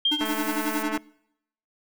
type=tone with exponential decay; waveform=sine; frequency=3196 Hz; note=G7; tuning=33 cents sharp; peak=-17 dBFS; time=0.05-0.56 s; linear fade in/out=5 ms; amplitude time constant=110 ms
type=tone with tremolo; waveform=square; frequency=299.4 Hz; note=D4; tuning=33 cents sharp; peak=-24 dBFS; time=0.11-0.98 s; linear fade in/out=10 ms; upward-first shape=sine; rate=11 Hz; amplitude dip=90%
type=click train; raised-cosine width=0.5 ms; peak=-17 dBFS; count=168; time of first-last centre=0.21-0.976 s; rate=218 Hz
type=noise; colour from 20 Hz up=blue; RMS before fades=-36 dBFS; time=0.25-0.83 s; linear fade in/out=5 ms
effects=noise-tail reverb RT60 0.8 s tail -24 dB re dry